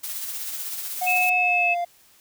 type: noise with tremolo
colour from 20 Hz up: blue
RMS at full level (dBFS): -30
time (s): 0.03-1.3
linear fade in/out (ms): 10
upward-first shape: sine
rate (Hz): 16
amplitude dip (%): 35
type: tone with pitch glide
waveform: triangle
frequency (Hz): 728 to 696.7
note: F#5 to F5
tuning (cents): -28 to -4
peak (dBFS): -21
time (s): 1.01-1.85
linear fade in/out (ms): 10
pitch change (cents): -76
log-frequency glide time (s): 1.36-1.73
type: tone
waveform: sine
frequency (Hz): 2602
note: E7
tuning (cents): -23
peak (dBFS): -19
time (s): 1.06-1.75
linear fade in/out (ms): 20
effects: white hiss -56 dBFS RMS until 2.2 s